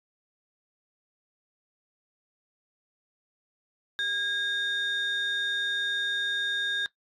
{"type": "tone pair together", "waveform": "sine", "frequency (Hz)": [1631, 3661], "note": ["G#6", "A#7"], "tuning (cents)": [-32, -32], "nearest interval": "octave + major second", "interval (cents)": 1400, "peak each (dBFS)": [-27, -28], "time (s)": [3.99, 6.86], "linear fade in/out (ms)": 0, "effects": ["noise-tail reverb RT60 0.1 s tail -17 dB re dry", "tanh soft clip ceiling -22 dBFS"]}